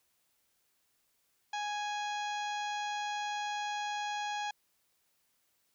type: harmonic tone with a mistuned harmonic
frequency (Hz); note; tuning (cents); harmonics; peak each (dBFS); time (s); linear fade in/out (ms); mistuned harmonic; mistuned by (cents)
830.6; G#5; 0; 1 / 2 / 3 / 4 / 5 / 6 / 7 / 8; -35 / -42 / -45 / -45 / -50 / -55 / -56 / -52; 1.53-4.51; 5; 5; -17
effects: white hiss -75 dBFS RMS until 5.74 s